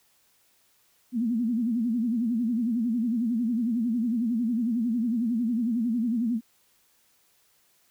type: tone with vibrato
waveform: sine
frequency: 233.1 Hz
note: A#3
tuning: in tune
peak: -23 dBFS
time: 1.12-6.41 s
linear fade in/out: 50 ms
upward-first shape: sine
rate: 11 Hz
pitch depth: 130 cents each way
effects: white hiss -65 dBFS RMS until 7.9 s